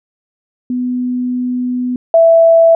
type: tone pair in turn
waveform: sine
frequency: 249 / 661.5 Hz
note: B3 / E5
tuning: +14 / +6 cents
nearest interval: octave + perfect fourth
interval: 1692 cents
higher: second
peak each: -14 / -4 dBFS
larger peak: second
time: 0.7-1.96 / 2.14-2.75 s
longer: first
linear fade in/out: 2 ms
effects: none